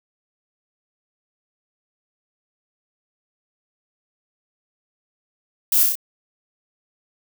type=noise with echo; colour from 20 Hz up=violet; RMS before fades=-18 dBFS; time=5.72-5.83 s; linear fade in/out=2 ms; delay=31 ms; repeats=4; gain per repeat=-2 dB; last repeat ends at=5.954 s; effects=none